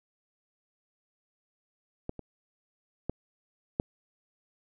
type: clicks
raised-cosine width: 2 ms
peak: -20 / -27 / -17 / -13 dBFS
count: 4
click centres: 2.094 / 2.193 / 3.096 / 3.799 s
effects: none